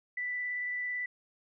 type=tone with vibrato; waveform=sine; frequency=1979 Hz; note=B6; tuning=3 cents sharp; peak=-32 dBFS; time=0.17-1.06 s; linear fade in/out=5 ms; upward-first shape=triangle; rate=18 Hz; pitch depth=12 cents each way; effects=none